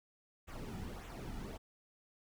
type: noise with flanger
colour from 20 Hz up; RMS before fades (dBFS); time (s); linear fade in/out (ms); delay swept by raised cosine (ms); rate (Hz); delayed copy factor
brown; -45; 0.47-1.58; 20; 0.2 to 1.9; 1.7; -0.6
effects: none